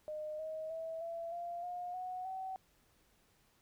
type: tone with pitch steps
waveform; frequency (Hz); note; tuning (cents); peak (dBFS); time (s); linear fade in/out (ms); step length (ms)
sine; 612 / 631 / 650.6 / 670.9 / 691.7 / 713.2 / 735.4 / 758.3; D#5 / D#5 / E5 / E5 / F5 / F5 / F#5 / F#5; -29 / +24 / -23 / +30 / -17 / +36 / -11 / +42; -39; 0.08-2.56; 0; 310
effects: pink hiss -71 dBFS RMS until 3.61 s